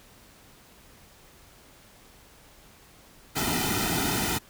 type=noise with comb filter; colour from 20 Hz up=pink; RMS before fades=-27 dBFS; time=3.35-4.39 s; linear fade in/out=20 ms; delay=1.8 ms; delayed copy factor=-0.9; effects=pink hiss -54 dBFS RMS until 4.49 s